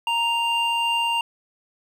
triangle tone pair together, 932.3 / 2794 Hz, A#5 / F7, 0 / 0 cents, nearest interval octave + perfect fifth, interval 1900 cents, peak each -21 / -21 dBFS, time 0.07-1.21 s, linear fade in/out 2 ms, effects none

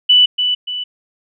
sine tone with echo, 2975 Hz, F#7, 9 cents sharp, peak -6 dBFS, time 0.09-0.26 s, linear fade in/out 10 ms, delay 290 ms, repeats 2, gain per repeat -7 dB, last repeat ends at 0.84 s, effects none

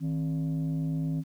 sine tone pair together, 158.2 / 266.8 Hz, D#3 / C4, +29 / +34 cents, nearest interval major sixth, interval 905 cents, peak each -26 / -31 dBFS, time 0-1.24 s, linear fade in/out 50 ms, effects tanh soft clip ceiling -24 dBFS + 10-bit

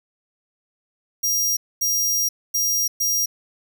sawtooth tone bursts at uneven times, 5700 Hz, F8, 34 cents sharp, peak -16 dBFS, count 4, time 1.23-1.57 / 1.81-2.29 / 2.54-2.88 / 3-3.26 s, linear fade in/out 10 ms, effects 9-bit

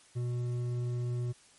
triangle tone with hard clipping, 121.9 Hz, B2, 22 cents flat, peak -32 dBFS, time 0.15-1.33 s, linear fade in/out 20 ms, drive 10 dB, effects white hiss -60 dBFS RMS until 1.58 s + MP3 48 kbps

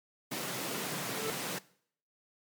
pink high-pass noise, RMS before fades -37 dBFS, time 0.31-1.59 s, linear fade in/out 10 ms, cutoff 130 Hz, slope 48 dB/octave
square tone with exponential growth, 440 Hz, A4, in tune, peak -31 dBFS, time 0.89-1.3 s, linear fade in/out 0 ms, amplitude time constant 87 ms
effects noise-tail reverb RT60 0.6 s tail -20 dB re dry + MP3 96 kbps

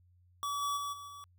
square tone with level steps, 1143 Hz, D6, 47 cents flat, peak -34 / -32 / -36 / -45 / -47 dBFS, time 0.43-1.24 s, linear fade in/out 0 ms, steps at 0.61 / 0.76 / 0.92 / 1.07 s, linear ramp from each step 20 ms, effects added 89 Hz sine -62 dBFS peak until 1.38 s

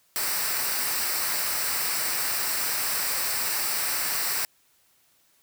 white noise with comb filter, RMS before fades -27 dBFS, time 0.16-4.45 s, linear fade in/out 0 ms, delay 0.3 ms, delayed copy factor -0.6, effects white hiss -64 dBFS RMS until 5.42 s

